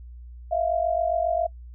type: tone pair together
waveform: sine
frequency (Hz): 647 / 694.4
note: E5 / F5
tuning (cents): -32 / -10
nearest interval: minor second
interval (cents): 122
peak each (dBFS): -24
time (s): 0.51-1.47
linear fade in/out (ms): 10
effects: noise-tail reverb RT60 0.1 s tail -23 dB re dry + added 60 Hz sine -39 dBFS peak until 1.74 s